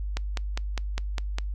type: click train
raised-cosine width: 0.2 ms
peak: -13 dBFS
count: 7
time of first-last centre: 0.17-1.385 s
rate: 4.94 Hz
effects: noise-tail reverb RT60 0.2 s tail -26 dB re dry + added 50 Hz sine -28 dBFS peak until 1.54 s